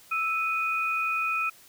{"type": "tone pair together", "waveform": "sine", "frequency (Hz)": [1315.9, 2484], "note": ["E6", "D#7"], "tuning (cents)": [-3, -3], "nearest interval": "major seventh", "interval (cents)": 1100, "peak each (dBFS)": [-28, -27], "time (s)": [0.11, 1.5], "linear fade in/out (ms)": 10, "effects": ["white hiss -54 dBFS RMS until 1.68 s"]}